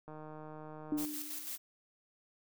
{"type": "click train", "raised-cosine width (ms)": 1, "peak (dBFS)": -35, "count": 150, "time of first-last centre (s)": [0.08, 1.048], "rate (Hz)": 154}
{"type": "tone with exponential decay", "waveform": "sine", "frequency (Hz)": 299.2, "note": "D4", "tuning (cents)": 32, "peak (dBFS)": -29, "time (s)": [0.92, 1.57], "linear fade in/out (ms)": 2, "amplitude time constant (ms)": 140}
{"type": "noise with tremolo", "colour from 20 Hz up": "blue", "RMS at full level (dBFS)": -41, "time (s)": [0.97, 1.58], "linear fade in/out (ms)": 20, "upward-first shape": "square", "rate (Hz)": 6, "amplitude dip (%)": 40}
{"effects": []}